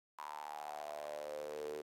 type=tone with high-pass filter sweep; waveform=sawtooth; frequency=74.9 Hz; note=D2; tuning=35 cents sharp; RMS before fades=-45 dBFS; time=0.18-1.82 s; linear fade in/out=10 ms; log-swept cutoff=990 to 410 Hz; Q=8.9; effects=AAC 48 kbps